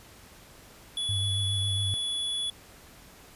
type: tone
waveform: square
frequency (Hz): 3411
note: G#7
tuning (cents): +46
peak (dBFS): -29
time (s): 0.97-2.5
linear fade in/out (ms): 2
type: tone with vibrato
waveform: sine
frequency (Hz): 98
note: G2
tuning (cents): 0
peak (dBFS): -28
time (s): 1.09-1.94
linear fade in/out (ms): 0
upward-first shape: sine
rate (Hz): 7.3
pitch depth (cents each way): 46
effects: pink hiss -52 dBFS RMS until 3.35 s + resampled to 32000 Hz